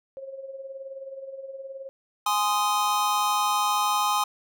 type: tone with tremolo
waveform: sine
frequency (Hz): 539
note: C#5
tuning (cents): -49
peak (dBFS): -33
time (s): 0.17-1.89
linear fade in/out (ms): 0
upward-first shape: sine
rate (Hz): 19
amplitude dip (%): 60
type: chord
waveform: square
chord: Ab major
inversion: none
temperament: just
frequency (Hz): 830.6 / 1038.3 / 1245.9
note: Ab5 / C6 / Eb6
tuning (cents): 0 / -14 / +2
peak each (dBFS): -27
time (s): 2.26-4.24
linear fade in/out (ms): 5
effects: none